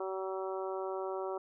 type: harmonic tone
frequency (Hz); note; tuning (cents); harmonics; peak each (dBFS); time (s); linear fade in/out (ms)
190; F#3; +46; 2 / 3 / 4 / 5 / 6 / 7; -37 / -41 / -43 / -45 / -47 / -48; 0-1.38; 5
effects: none